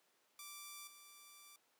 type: tone with level steps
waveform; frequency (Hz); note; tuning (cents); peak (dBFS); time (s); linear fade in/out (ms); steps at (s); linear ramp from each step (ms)
5% pulse; 1171; D6; -5; -38 / -46; 0.39-1.56; 2; 0.87; 5
effects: pink hiss -75 dBFS RMS until 1.79 s + high-pass 400 Hz 12 dB/octave